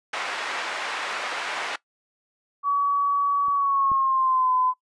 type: band-pass noise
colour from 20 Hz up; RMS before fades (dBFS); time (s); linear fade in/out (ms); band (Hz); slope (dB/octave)
white; -30; 0.13-1.76; 5; 660 to 2000; 12
type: tone with pitch glide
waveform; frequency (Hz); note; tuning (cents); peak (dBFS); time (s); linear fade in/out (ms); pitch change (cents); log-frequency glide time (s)
sine; 1134 to 1016.1; C#6 to B5; +39 to +49; -19; 2.63-4.74; 50; -190; 3.52-4.52
type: clicks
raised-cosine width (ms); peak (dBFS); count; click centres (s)
3; -34 / -25; 2; 3.483 / 3.917
effects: noise-tail reverb RT60 0.1 s tail -19 dB re dry + resampled to 22050 Hz